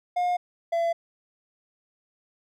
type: tone pair in turn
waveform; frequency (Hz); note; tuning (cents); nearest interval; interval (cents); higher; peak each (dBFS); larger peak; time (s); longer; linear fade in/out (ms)
triangle; 714 / 674.4; F5 / E5; +38 / +39; minor second; 99; first; -20; neither; 0.16-0.37 / 0.72-0.93; neither; 10
effects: none